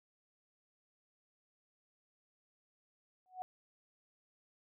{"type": "tone with exponential growth", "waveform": "sine", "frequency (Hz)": 740, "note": "F#5", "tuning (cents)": 0, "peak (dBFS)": -35, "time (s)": [3.26, 3.42], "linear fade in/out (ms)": 0, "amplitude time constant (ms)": 34, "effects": []}